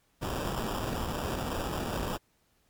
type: noise with sample-and-hold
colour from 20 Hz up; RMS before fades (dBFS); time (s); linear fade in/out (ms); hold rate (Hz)
pink; -33; 0.21-2.18; 20; 2100
effects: pink hiss -70 dBFS RMS until 2.69 s + MP3 96 kbps